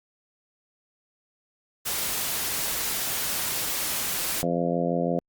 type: noise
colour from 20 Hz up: white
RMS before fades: -28 dBFS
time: 1.85-4.43 s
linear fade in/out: 20 ms
type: harmonic tone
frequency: 86 Hz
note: F2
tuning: 26 cents flat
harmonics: 2 / 3 / 4 / 5 / 6 / 7 / 8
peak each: -28 / -30 / -33 / -33 / -29 / -32 / -31 dBFS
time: 4.43-5.19 s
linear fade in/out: 0 ms
effects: Opus 48 kbps